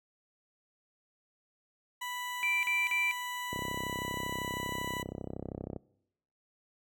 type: tone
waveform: 20% pulse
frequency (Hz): 987.8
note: B5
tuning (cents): 0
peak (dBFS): -31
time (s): 2.01-5.03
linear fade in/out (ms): 10
type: tone bursts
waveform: sine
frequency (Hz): 2349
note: D7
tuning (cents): 0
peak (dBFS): -28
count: 3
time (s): 2.43-3.112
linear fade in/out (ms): 0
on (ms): 200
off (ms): 41
type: click train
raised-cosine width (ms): 2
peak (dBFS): -24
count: 74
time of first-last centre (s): 3.53-5.762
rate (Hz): 32.7
effects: noise-tail reverb RT60 0.8 s tail -23 dB re dry + high-pass 60 Hz 12 dB/octave